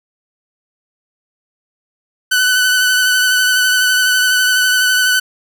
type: tone with vibrato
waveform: sawtooth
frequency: 1501 Hz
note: F#6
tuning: 24 cents sharp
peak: -7 dBFS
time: 2.31-5.2 s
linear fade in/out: 10 ms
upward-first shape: sine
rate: 12 Hz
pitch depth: 23 cents each way
effects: none